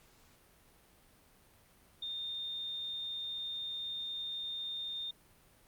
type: tone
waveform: sine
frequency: 3638 Hz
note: A#7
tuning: 43 cents flat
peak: -37 dBFS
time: 2.02-5.11 s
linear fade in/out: 5 ms
effects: pink hiss -64 dBFS RMS until 5.67 s + Opus 48 kbps